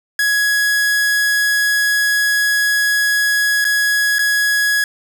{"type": "tone with dropouts", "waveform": "45% pulse", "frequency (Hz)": 1672, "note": "G#6", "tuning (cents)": 11, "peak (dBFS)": -13, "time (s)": [0.19, 4.84], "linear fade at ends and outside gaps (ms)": 2, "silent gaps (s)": [[3.644, 3.65], [4.185, 4.191]], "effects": []}